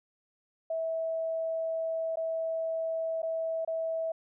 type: tone with dropouts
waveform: sine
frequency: 651 Hz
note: E5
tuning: 22 cents flat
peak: -29 dBFS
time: 0.7-4.12 s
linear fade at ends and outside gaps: 5 ms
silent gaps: 2.158-2.17 / 3.22-3.229 / 3.649-3.675 s
effects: none